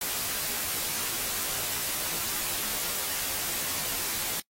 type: noise with comb filter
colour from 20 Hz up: white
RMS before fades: -31 dBFS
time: 0.01-4.4 s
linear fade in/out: 2 ms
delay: 16 ms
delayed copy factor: -0.8
effects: noise-tail reverb RT60 0.1 s tail -23 dB re dry + AAC 48 kbps